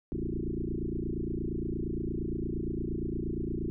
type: tone with frequency modulation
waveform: sine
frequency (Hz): 190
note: F#3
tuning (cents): +46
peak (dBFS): -30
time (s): 0.12-3.7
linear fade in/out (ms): 0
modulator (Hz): 28.6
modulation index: 6.5
effects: none